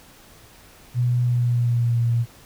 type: tone with pitch glide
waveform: sine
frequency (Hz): 122.5 to 117.71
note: B2 to A#2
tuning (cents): -14 to +17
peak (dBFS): -17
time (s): 0.94-2.26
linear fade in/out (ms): 50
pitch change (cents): -69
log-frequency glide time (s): 1.23-1.99
effects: pink hiss -49 dBFS RMS until 2.45 s